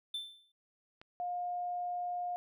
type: tone with exponential decay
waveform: triangle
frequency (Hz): 3542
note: A7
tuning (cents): +11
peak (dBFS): -32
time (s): 0.14-0.52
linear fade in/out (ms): 5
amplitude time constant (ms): 81
type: click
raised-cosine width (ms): 0.3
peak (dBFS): -35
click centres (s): 1.015
type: tone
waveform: sine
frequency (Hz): 711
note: F5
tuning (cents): +31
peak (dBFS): -34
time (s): 1.2-2.36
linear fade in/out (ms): 0
effects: none